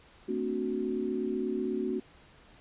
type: chord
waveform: sine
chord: D dominant seventh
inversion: second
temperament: equal with one note detuned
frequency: 225.5 / 261.6 / 293.7 / 370 Hz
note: A3 / C4 / D4 / F#4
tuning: +43 / 0 / 0 / 0 cents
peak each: -35 / -35 / -38 / -32 dBFS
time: 0.28-2 s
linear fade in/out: 10 ms
effects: pink hiss -57 dBFS RMS until 2.6 s + resampled to 8000 Hz